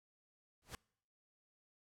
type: noise with exponential growth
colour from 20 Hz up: pink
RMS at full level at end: -43 dBFS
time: 0.62-0.75 s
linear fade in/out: 1 ms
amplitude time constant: 28 ms
effects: noise-tail reverb RT60 0.7 s tail -26 dB re dry + low-pass 12000 Hz 12 dB/octave